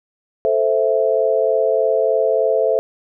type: chord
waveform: sine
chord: A minor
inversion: none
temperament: equal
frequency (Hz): 440 / 523.3 / 659.3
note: A4 / C5 / E5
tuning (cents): 0 / 0 / 0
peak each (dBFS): -18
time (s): 0.45-2.79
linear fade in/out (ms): 0
effects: none